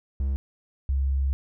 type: tone pair in turn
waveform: triangle / sine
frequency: 67.8 / 67.8 Hz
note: C#2 / C#2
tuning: -38 / -38 cents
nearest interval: unison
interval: 0 cents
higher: neither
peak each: -21 dBFS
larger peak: neither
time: 0.2-0.36 / 0.89-1.33 s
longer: second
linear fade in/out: 0 ms
effects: none